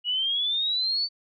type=exponential sweep; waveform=sine; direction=up; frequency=2893 to 4564 Hz; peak=-23 dBFS; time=0.04-1.09 s; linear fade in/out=50 ms; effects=none